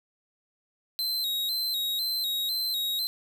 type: tone with vibrato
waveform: 45% pulse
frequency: 3939 Hz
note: B7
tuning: 5 cents flat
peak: -26 dBFS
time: 0.99-3.07 s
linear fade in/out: 0 ms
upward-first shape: square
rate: 2 Hz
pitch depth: 65 cents each way
effects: none